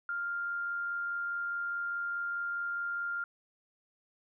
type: tone with amplitude modulation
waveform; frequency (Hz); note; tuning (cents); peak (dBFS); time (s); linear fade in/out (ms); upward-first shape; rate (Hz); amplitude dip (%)
sine; 1398; F6; +1; -31; 0.09-3.24; 2; sine; 84.8; 25
effects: none